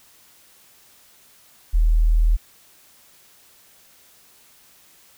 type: tone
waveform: sine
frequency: 40.09 Hz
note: E1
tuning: 47 cents flat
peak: -13 dBFS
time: 1.73-2.37 s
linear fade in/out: 20 ms
effects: white hiss -53 dBFS RMS until 5.17 s